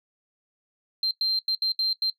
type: tone bursts at uneven times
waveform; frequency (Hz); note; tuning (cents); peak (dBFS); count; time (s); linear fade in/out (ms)
sine; 4150; C8; -15; -20; 6; 1.03-1.11 / 1.21-1.39 / 1.48-1.55 / 1.62-1.72 / 1.79-1.93 / 2.02-2.1; 2
effects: noise-tail reverb RT60 0.1 s tail -17 dB re dry + tanh soft clip ceiling -17 dBFS